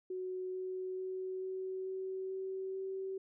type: tone with pitch steps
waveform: sine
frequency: 370 / 372.1 / 374.3 / 376.5 / 378.6 / 380.8 / 383 Hz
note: F#4 / F#4 / F#4 / F#4 / F#4 / F#4 / G4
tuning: 0 / +10 / +20 / +30 / +40 / +50 / -40 cents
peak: -37 dBFS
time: 0.1-3.18 s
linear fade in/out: 5 ms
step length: 440 ms
effects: none